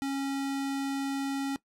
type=tone; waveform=square; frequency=274.6 Hz; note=C#4; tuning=16 cents flat; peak=-30 dBFS; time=0.02-1.56 s; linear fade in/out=0 ms; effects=noise-tail reverb RT60 0.1 s tail -19 dB re dry + low-pass 12000 Hz 12 dB/octave